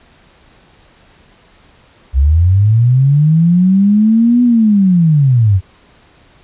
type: linear two-way sweep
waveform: sine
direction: up then down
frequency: 62.5 to 246.9 to 88.8 Hz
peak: -6 dBFS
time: 2.13-5.61 s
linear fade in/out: 50 ms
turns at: 4.43 s
effects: pink hiss -47 dBFS RMS until 6.43 s + resampled to 8000 Hz